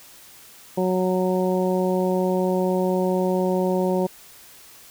harmonic tone, 184.4 Hz, F#3, 6 cents flat, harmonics 1 / 2 / 3 / 4 / 5, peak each -23 / -23 / -25 / -32 / -31 dBFS, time 0.77-4.07 s, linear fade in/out 10 ms, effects white hiss -47 dBFS RMS until 4.9 s

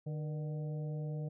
harmonic tone with a mistuned harmonic, 150.8 Hz, D3, 46 cents sharp, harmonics 1 / 2 / 3 / 4 / 5, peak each -36 / -52 / -48 / -51 / -60 dBFS, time 0.06-1.29 s, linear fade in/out 10 ms, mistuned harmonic 3, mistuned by +77 cents, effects none

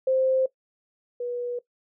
sine tone pair in turn, 523.3 / 486.1 Hz, C5 / B4, 0 / -28 cents, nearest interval minor second, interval 128 cents, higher first, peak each -19 / -27 dBFS, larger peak first, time 0.07-0.46 / 1.2-1.59 s, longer neither, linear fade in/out 5 ms, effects noise-tail reverb RT60 0.1 s tail -18 dB re dry

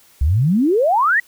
sine exponential sweep, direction up, 63.4 to 1975.5 Hz, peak -12 dBFS, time 0.21-1.2 s, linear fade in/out 5 ms, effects white hiss -51 dBFS RMS until 1.27 s

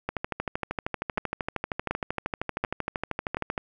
two click trains, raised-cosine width 0.5 ms, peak -11 / -13 dBFS, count 4 / 46, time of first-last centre 1.18-3.37 / 0.09-3.578 s, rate 1.37 / 12.9 Hz, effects none

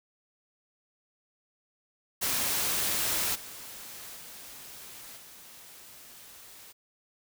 white noise with level steps, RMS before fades -29 / -44 / -46 / -50 dBFS, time 2.21-6.73 s, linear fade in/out 20 ms, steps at 3.34 / 4.15 / 5.16 s, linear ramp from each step 20 ms, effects none

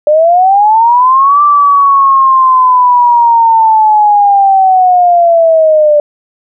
sine linear two-way sweep, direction up then down, 587.3 to 1174.7 to 587.3 Hz, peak -3 dBFS, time 0.07-6 s, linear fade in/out 2 ms, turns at 1.42 s, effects none

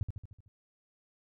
sine tone with echo, 101.2 Hz, G#2, 44 cents flat, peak -26 dBFS, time 0.01-0.03 s, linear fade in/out 0 ms, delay 75 ms, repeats 6, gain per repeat -5 dB, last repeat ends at 0.48 s, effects none

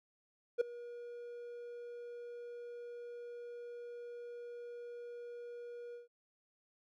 triangle tone with ADSR envelope, 478.7 Hz, A#4, 46 cents sharp, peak -23 dBFS, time 0.58-6.08 s, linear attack 29 ms, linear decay 7 ms, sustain -20 dB, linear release 140 ms, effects none

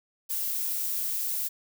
violet noise, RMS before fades -30 dBFS, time 0.29-1.49 s, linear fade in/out 20 ms, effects none

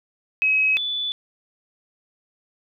sine tone pair in turn, 2550 / 3473 Hz, D#7 / A7, +42 / -23 cents, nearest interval perfect fourth, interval 535 cents, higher second, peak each -16 / -23 dBFS, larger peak first, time 0.42-0.77 / 0.77-1.12 s, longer neither, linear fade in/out 0 ms, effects none

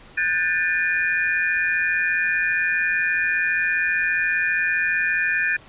sine tone cluster, 1483 / 1598 / 1770 / 2443 Hz, F#6 / G6 / A6 / D#7, +4 / +33 / +10 / -32 cents, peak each -30 / -25 / -22 / -24 dBFS, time 0.17-5.57 s, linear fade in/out 10 ms, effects pink hiss -47 dBFS RMS until 5.68 s + resampled to 8000 Hz

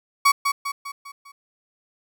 35% pulse tone with echo, 1124 Hz, C#6, 24 cents sharp, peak -11 dBFS, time 0.25-0.32 s, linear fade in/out 10 ms, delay 200 ms, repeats 5, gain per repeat -6 dB, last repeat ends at 1.32 s, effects none

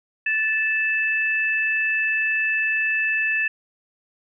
sine tone pair together, 1750.9 / 2629 Hz, A6 / E7, -9 / -5 cents, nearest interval perfect fifth, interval 704 cents, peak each -22 dBFS, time 0.26-3.48 s, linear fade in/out 5 ms, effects none

